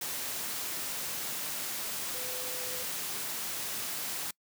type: tone in noise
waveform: sine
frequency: 504 Hz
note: B4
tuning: 35 cents sharp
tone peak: -44 dBFS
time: 2.14-2.83 s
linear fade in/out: 5 ms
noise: white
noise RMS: -36 dBFS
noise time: 0.01-4.31 s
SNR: -11 dB
effects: noise-tail reverb RT60 0.1 s tail -25 dB re dry + high-pass 100 Hz 12 dB/octave